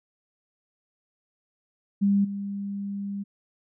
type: tone with level steps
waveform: sine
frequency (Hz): 200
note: G3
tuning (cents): +35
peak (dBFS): -18 / -29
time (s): 2.01-3.24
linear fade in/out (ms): 20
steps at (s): 2.24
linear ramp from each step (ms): 10
effects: none